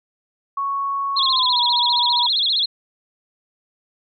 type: tone with pitch glide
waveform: sine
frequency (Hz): 1108.7 to 965.2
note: C#6 to B5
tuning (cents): 0 to -40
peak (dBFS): -20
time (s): 0.57-2.27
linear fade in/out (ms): 5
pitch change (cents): -240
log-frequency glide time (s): 1.15-1.6
type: tone with vibrato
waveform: sine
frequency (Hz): 3744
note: A#7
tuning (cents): +7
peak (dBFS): -16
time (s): 1.16-2.66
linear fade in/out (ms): 10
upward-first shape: sine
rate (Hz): 15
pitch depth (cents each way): 230
effects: none